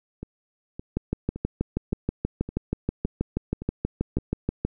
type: two click trains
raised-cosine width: 3 ms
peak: -11 / -21 dBFS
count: 24 / 8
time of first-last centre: 0.97-4.65 / 0.23-4.185 s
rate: 6.25 / 1.77 Hz
effects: none